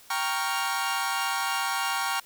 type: chord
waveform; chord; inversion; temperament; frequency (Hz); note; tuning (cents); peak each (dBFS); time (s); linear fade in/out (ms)
sawtooth; G half-diminished seventh; none; equal; 784 / 932.3 / 1108.7 / 1396.9; G5 / Bb5 / Db6 / F6; 0 / 0 / 0 / 0; -28; 0.1-2.2; 5
effects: white hiss -53 dBFS RMS until 2.25 s